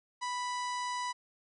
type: harmonic tone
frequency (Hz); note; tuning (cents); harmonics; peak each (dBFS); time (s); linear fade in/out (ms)
987.8; B5; 0; 1 / 2 / 3 / 4 / 5 / 6 / 7 / 8 / 9; -34 / -42 / -49 / -47 / -48 / -50 / -53 / -55 / -54; 0.21-1.13; 20
effects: none